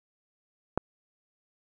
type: click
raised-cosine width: 1 ms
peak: -11 dBFS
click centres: 0.776 s
effects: none